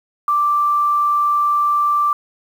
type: tone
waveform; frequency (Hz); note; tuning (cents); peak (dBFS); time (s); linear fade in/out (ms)
sine; 1174.7; D6; 0; -13; 0.28-2.13; 2
effects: 7-bit